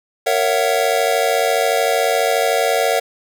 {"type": "chord", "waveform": "square", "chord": "F# dominant seventh", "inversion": "first", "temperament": "just", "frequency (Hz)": [462.5, 555, 666, 740], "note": ["A#4", "C#5", "E5", "F#5"], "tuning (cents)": [-14, 2, 18, 0], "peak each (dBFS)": -21, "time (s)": [0.26, 3], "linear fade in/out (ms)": 10, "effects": []}